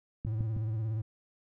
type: click train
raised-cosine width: 5 ms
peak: -23 dBFS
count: 3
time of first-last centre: 0.25-0.566 s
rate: 6.33 Hz
type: tone with vibrato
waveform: triangle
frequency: 110 Hz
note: A2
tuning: in tune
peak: -28 dBFS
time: 0.26-1.02 s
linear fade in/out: 10 ms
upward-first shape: sine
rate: 17 Hz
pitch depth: 63 cents each way
effects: none